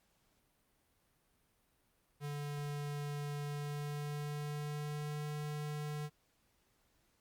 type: tone with pitch glide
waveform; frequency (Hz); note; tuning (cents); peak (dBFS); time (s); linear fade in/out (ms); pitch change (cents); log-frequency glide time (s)
square; 145.5 to 149.16; D3 to D3; -16 to +27; -39; 2.2-6.1; 50; +43; 3.44-5.27
effects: pink hiss -75 dBFS RMS until 7.2 s + Opus 48 kbps